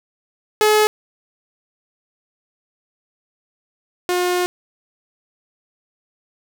sawtooth tone pair in turn, 426 / 358.2 Hz, G#4 / F4, +44 / +44 cents, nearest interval minor third, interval 300 cents, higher first, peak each -8 / -13 dBFS, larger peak first, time 0.61-0.87 / 4.09-4.46 s, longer second, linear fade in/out 0 ms, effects none

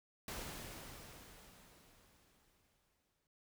pink noise with exponential decay, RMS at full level -44 dBFS, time 0.28-3.27 s, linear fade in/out 2 ms, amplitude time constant 650 ms, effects none

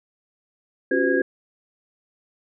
sine tone cluster, 275.1 / 352.2 / 381.8 / 507 / 1642 Hz, C#4 / F4 / G4 / B4 / G#6, -13 / +15 / -46 / +45 / -20 cents, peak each -24 dBFS, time 0.91-1.22 s, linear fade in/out 5 ms, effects none

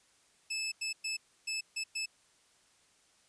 20% pulse tone bursts at uneven times, 2615 Hz, E7, 15 cents flat, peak -29 dBFS, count 6, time 0.5-0.72 / 0.81-0.93 / 1.04-1.17 / 1.47-1.61 / 1.76-1.84 / 1.95-2.06 s, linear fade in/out 10 ms, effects white hiss -67 dBFS RMS until 3.28 s + resampled to 22050 Hz

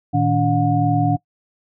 sine tone cluster, 114.2 / 156.3 / 286.4 / 721 Hz, A#2 / D#3 / D4 / F#5, -35 / +8 / -43 / -45 cents, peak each -20 dBFS, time 0.13-1.17 s, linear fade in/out 20 ms, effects noise-tail reverb RT60 0.1 s tail -22 dB re dry

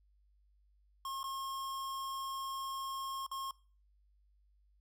square tone with dropouts, 1077 Hz, C6, 50 cents sharp, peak -39 dBFS, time 1.05-3.51 s, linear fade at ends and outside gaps 2 ms, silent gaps 1.231-1.24 / 3.265-3.314 s, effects noise-tail reverb RT60 0.4 s tail -22 dB re dry + added 50 Hz sine -66 dBFS peak until 4.8 s

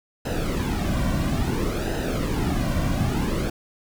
brown noise with flanger, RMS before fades -24 dBFS, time 0.25-3.5 s, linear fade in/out 5 ms, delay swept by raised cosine 0.88 to 2.38 ms, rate 0.59 Hz, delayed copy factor -0.7, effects none

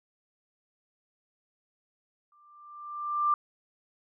sine tone with exponential growth, 1185 Hz, D6, 15 cents sharp, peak -20 dBFS, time 2.32-3.34 s, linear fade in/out 2 ms, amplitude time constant 220 ms, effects none

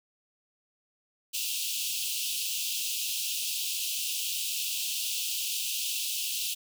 pink high-pass noise, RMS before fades -32 dBFS, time 1.33-6.55 s, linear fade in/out 20 ms, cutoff 2600 Hz, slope 96 dB/octave, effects none

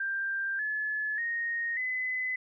sine tone with pitch steps, 1584 / 1717.4 / 1862.1 / 2019 Hz, G6 / A6 / A#6 / B6, +18 / -42 / -2 / +38 cents, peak -29 dBFS, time 0-2.36 s, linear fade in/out 5 ms, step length 590 ms, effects none

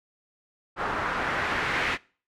white noise with low-pass filter sweep, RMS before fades -28 dBFS, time 0.76-1.98 s, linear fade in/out 50 ms, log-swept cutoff 1200 to 2200 Hz, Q 1.8, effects noise-tail reverb RT60 0.4 s tail -23 dB re dry

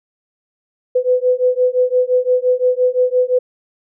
sine beating tone pair, 499.4 / 505.2 Hz, B4 / B4, +19 / +39 cents, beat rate 5.8 Hz, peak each -15 dBFS, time 0.95-3.39 s, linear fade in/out 10 ms, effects none

